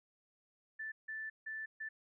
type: tone bursts at uneven times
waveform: sine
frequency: 1760 Hz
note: A6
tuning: in tune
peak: -40 dBFS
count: 4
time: 0.79-0.92 / 1.08-1.3 / 1.46-1.66 / 1.8-1.89 s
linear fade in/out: 10 ms
effects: none